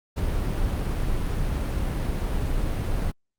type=noise; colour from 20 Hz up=brown; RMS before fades=-25 dBFS; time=0.16-3.12 s; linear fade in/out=20 ms; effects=Opus 48 kbps